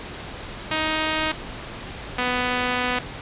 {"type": "tone pair in turn", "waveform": "5% pulse", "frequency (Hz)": [313.1, 248.5], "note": ["D#4", "B3"], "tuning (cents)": [11, 11], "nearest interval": "major third", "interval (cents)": 400, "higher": "first", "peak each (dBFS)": -10, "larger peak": "neither", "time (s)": [[0.71, 1.32], [2.18, 2.99]], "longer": "second", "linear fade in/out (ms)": 5, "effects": ["pink hiss -35 dBFS RMS until 3.21 s", "resampled to 8000 Hz"]}